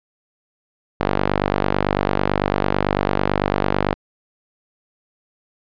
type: tone with band-pass filter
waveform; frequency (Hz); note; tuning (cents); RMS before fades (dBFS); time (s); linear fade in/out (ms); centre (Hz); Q
sawtooth; 49; G1; 0; -20; 1-3.94; 0; 760; 0.56
effects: resampled to 11025 Hz